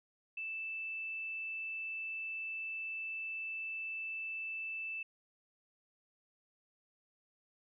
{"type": "tone", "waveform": "sine", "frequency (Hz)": 2642, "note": "E7", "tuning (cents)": 3, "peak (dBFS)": -38, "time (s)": [0.37, 5.03], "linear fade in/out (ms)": 5, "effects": []}